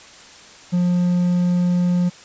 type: tone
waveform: triangle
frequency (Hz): 177.4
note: F3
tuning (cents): +27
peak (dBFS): -13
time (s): 0.72-2.1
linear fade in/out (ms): 20
effects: white hiss -43 dBFS RMS until 2.24 s + resampled to 16000 Hz